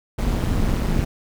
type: noise with amplitude modulation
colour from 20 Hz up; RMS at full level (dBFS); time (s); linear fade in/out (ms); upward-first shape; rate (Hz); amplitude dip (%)
brown; -17; 0.18-1.05; 10; sine; 190; 80
effects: none